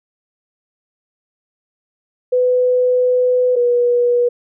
sine tone pair in turn, 500 / 484.4 Hz, B4 / B4, +21 / -34 cents, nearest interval minor second, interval 55 cents, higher first, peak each -11 dBFS, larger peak neither, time 2.32-3.56 / 3.56-4.29 s, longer first, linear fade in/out 10 ms, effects none

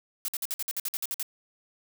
blue noise bursts, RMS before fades -31 dBFS, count 12, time 0.25-1.228 s, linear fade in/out 0 ms, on 32 ms, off 54 ms, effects none

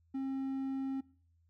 triangle tone, 268.2 Hz, C4, 43 cents sharp, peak -32 dBFS, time 0.14-1.01 s, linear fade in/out 10 ms, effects noise-tail reverb RT60 0.5 s tail -22 dB re dry + added 83 Hz sine -67 dBFS peak until 1.49 s

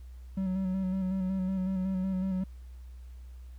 triangle tone with vibrato, 188.3 Hz, F#3, 31 cents sharp, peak -26 dBFS, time 0.37-2.44 s, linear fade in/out 5 ms, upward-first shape square, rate 5.4 Hz, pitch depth 27 cents each way, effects added 62 Hz sine -43 dBFS peak until 3.58 s + pink hiss -67 dBFS RMS until 3.58 s

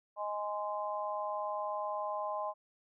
sine chord, Ab major, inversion second, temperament just, 623 / 830.6 / 1038.3 Hz, Eb5 / Ab5 / C6, +2 / 0 / -14 cents, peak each -38 / -39 / -38 dBFS, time 0.16-2.54 s, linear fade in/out 50 ms, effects none

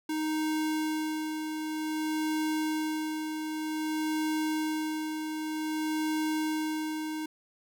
square tone with tremolo, 311.1 Hz, D#4, in tune, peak -28 dBFS, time 0.09-7.26 s, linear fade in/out 5 ms, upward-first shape sine, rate 0.53 Hz, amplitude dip 45%, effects none

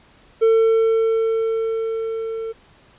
triangle tone with level ramp, 450 Hz, A4, 39 cents sharp, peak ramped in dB -9 to -23 dBFS, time 0.41-2.53 s, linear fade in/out 20 ms, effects pink hiss -52 dBFS RMS until 2.98 s + resampled to 8000 Hz

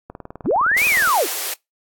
click train, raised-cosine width 1 ms, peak -19 dBFS, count 20, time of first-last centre 0.1-1.074 s, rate 19.5 Hz
sine linear two-way sweep, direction up then down, 77.78 to 2555 to 253.3 Hz, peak -14 dBFS, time 0.44-1.27 s, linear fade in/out 50 ms, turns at 0.86 s
white high-pass noise, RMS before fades -25 dBFS, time 0.77-1.54 s, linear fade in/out 5 ms, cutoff 330 Hz, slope 96 dB/octave
effects noise-tail reverb RT60 0.2 s tail -26 dB re dry + AAC 64 kbps

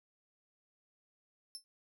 30% pulse tone with exponential decay, 5300 Hz, E8, 9 cents sharp, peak -35 dBFS, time 1.55-1.64 s, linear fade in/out 0 ms, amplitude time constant 19 ms, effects none

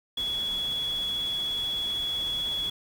sine tone in noise, 3371 Hz, G#7, 25 cents sharp, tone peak -27 dBFS, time 0.17-2.7 s, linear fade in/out 5 ms, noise pink, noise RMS -43 dBFS, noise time 0.17-2.7 s, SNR +13 dB, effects none

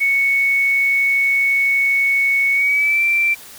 sine tone with pitch glide, 2217 to 2347 Hz, C#7 to D7, 0 to -2 cents, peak -13 dBFS, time 0-3.35 s, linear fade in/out 20 ms, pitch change +98 cents, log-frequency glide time 2.52-3.03 s, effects white hiss -39 dBFS RMS until 3.58 s

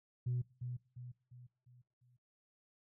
sine tone with echo, 123.47 Hz, B2, in tune, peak -32 dBFS, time 0.26-0.42 s, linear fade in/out 10 ms, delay 350 ms, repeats 5, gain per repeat -7 dB, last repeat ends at 2.17 s, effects noise-tail reverb RT60 0.4 s tail -20 dB re dry + tanh soft clip ceiling -30 dBFS

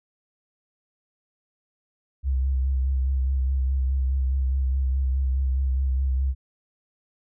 sine tone with vibrato, 66 Hz, C2, 16 cents sharp, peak -20 dBFS, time 2.23-6.35 s, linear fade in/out 50 ms, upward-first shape sine, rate 4.8 Hz, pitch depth 39 cents each way, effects none

